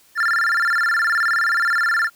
triangle tone with vibrato, 1568 Hz, G6, in tune, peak -14 dBFS, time 0.15-2.1 s, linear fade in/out 50 ms, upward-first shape square, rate 19 Hz, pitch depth 210 cents each way, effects white hiss -54 dBFS RMS until 2.15 s

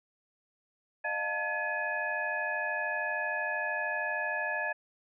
sine tone cluster, 610 / 703 / 889 / 1701 / 2502 Hz, D#5 / F5 / A5 / G#6 / D#7, -34 / +11 / +18 / +41 / +9 cents, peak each -38 / -39 / -39 / -32 / -40 dBFS, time 1.04-4.73 s, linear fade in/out 10 ms, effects none

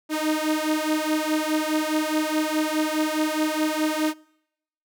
sawtooth beating tone pair, 307 / 311.8 Hz, D#4 / D#4, -23 / +4 cents, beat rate 4.8 Hz, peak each -21 dBFS, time 0.09-4.14 s, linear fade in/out 50 ms, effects noise-tail reverb RT60 0.8 s tail -25 dB re dry

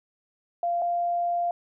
sine tone pair in turn, 692 / 695.4 Hz, F5 / F5, -16 / -8 cents, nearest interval unison, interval 8 cents, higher second, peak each -23 dBFS, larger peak neither, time 0.63-0.82 / 0.82-1.51 s, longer second, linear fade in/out 2 ms, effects none

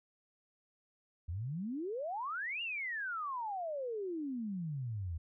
sine exponential two-way sweep, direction up then down, 77.78 to 2864 to 77.78 Hz, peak -36 dBFS, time 1.28-5.18 s, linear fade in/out 10 ms, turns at 2.62 s, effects none

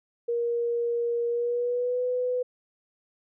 sine tone with pitch glide, 472.1 to 498.7 Hz, A#4 to B4, +22 to +17 cents, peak -24 dBFS, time 0.28-2.43 s, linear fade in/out 10 ms, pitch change +95 cents, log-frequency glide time 1.28-2.03 s, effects none

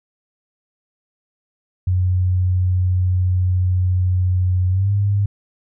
sine tone with pitch glide, 91.4 to 100.83 Hz, F#2 to G2, -21 to +49 cents, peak -14 dBFS, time 1.87-5.26 s, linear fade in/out 5 ms, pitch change +170 cents, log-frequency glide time 4.69-4.91 s, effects none

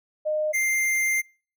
sine / square tone pair in turn, 613 / 2097 Hz, D#5 / C7, -26 / +3 cents, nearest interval octave + major sixth, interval 2129 cents, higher second, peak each -22 dBFS, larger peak neither, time 0.25-0.53 / 0.53-1.22 s, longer second, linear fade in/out 20 ms, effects noise-tail reverb RT60 0.4 s tail -25 dB re dry

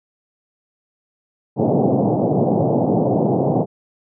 pink band-pass noise, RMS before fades -17 dBFS, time 1.56-3.66 s, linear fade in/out 50 ms, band 120 to 780 Hz, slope 48 dB/octave, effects none

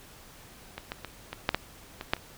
clicks, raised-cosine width 0.3 ms, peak -20 / -17 / -20 / -19 / -7 / -9 / -20 / -7 / -28 dBFS, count 9, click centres 0.78 / 0.919 / 1.047 / 1.33 / 1.491 / 1.546 / 2.011 / 2.135 / 2.166 s, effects pink hiss -51 dBFS RMS until 2.37 s

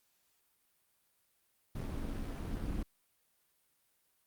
brown noise with amplitude modulation, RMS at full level -35 dBFS, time 1.75-2.83 s, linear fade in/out 5 ms, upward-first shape sine, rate 249 Hz, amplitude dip 75%, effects white hiss -75 dBFS RMS until 4.26 s + Opus 48 kbps

